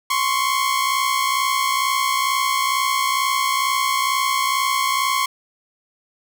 sawtooth tone pair together, 1046.5 / 1108.7 Hz, C6 / C#6, 0 / 0 cents, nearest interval minor second, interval 100 cents, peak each -17 dBFS, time 0.1-5.26 s, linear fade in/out 5 ms, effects none

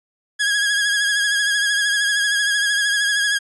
sawtooth tone with vibrato, 1653 Hz, G#6, 9 cents flat, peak -13 dBFS, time 0.39-3.39 s, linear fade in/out 20 ms, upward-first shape triangle, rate 13 Hz, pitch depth 48 cents each way, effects resampled to 24000 Hz

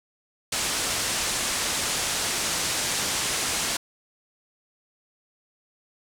white low-pass noise, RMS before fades -27 dBFS, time 0.52-3.77 s, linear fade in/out 5 ms, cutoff 9200 Hz, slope 24 dB/octave, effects none

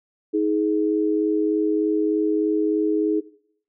sine tone pair together, 316.7 / 420 Hz, D#4 / G#4, +31 / +19 cents, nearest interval perfect fourth, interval 488 cents, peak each -20 / -21 dBFS, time 0.33-3.21 s, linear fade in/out 20 ms, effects noise-tail reverb RT60 0.6 s tail -17 dB re dry

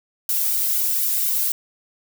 violet noise with flanger, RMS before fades -21 dBFS, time 0.29-1.52 s, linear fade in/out 2 ms, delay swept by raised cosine 1.3 to 1.95 ms, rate 4 Hz, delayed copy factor +0.8, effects none

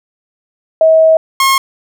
sine / sawtooth tone pair in turn, 641 / 1077.2 Hz, E5 / C#6, -49 / -50 cents, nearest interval major sixth, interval 899 cents, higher second, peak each -4 dBFS, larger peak neither, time 0.81-1.17 / 1.4-1.58 s, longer first, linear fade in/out 2 ms, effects none

